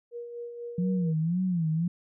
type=tone with tremolo; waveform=sine; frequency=475.2 Hz; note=A#4; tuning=33 cents sharp; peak=-34 dBFS; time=0.11-1.14 s; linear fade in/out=50 ms; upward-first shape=sine; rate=4.1 Hz; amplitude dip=45%
type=tone with vibrato; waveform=sine; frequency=171.2 Hz; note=F3; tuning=34 cents flat; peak=-24 dBFS; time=0.78-1.88 s; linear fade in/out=5 ms; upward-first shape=sine; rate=1.9 Hz; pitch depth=150 cents each way
effects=none